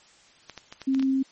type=clicks; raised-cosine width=0.2 ms; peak=-21 dBFS; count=7; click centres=0.497 / 0.577 / 0.725 / 0.817 / 0.947 / 0.996 / 1.026 s
type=tone; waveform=sine; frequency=266.9 Hz; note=C4; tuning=35 cents sharp; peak=-20 dBFS; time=0.87-1.23 s; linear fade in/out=10 ms
effects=white hiss -56 dBFS RMS until 1.31 s + MP3 32 kbps